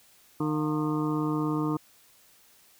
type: harmonic tone with a mistuned harmonic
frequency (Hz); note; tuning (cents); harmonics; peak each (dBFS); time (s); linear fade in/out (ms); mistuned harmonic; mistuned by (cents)
152.8; D#3; -31; 1 / 2 / 3 / 5 / 6 / 7 / 8; -31 / -27 / -36 / -44 / -40 / -38 / -38; 0.4-1.77; 5; 5; -120
effects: white hiss -59 dBFS RMS until 2.79 s